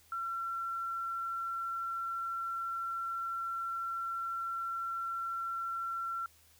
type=tone; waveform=sine; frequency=1357 Hz; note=E6; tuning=50 cents sharp; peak=-34 dBFS; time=0.12-6.26 s; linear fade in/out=2 ms; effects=added 80 Hz sine -68 dBFS peak until 6.59 s + white hiss -64 dBFS RMS until 6.59 s